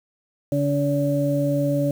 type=harmonic tone; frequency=142.8 Hz; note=D3; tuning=48 cents flat; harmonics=1 / 2 / 4; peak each=-23 / -23 / -23 dBFS; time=0.52-1.91 s; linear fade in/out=2 ms; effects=7-bit